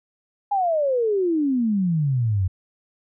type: exponential sweep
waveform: sine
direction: down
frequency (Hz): 830.6 to 89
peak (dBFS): -18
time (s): 0.51-2.48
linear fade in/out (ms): 10
effects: none